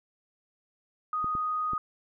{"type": "tone", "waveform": "sine", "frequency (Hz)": 1244.5, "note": "D#6", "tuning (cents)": 0, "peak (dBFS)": -27, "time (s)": [1.13, 1.78], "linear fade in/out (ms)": 2}
{"type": "clicks", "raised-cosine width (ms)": 3, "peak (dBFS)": -26, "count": 3, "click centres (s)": [1.244, 1.352, 1.734]}
{"effects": []}